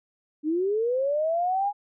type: linear sweep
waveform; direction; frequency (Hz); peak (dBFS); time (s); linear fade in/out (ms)
sine; up; 292.9 to 830.6; -22; 0.43-1.73; 50
effects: none